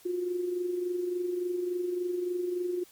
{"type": "tone with amplitude modulation", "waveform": "sine", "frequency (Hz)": 357, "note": "F4", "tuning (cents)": 38, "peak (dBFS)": -26, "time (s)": [0.05, 2.84], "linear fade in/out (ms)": 10, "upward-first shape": "sine", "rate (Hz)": 23.5, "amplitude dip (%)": 50, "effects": ["white hiss -57 dBFS RMS until 2.91 s", "MP3 96 kbps"]}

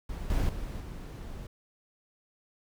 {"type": "noise with level steps", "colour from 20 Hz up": "brown", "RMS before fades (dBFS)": [-37, -28, -37, -40], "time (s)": [0.09, 1.47], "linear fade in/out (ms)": 5, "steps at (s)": [0.3, 0.49, 0.8], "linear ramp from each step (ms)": 2, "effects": []}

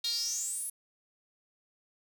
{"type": "tone with high-pass filter sweep", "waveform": "sawtooth", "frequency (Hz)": 466.2, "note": "A#4", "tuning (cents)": 0, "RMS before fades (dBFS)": -34, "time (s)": [0.04, 0.7], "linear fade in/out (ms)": 5, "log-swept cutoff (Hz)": [3900, 11000], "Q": 10, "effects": []}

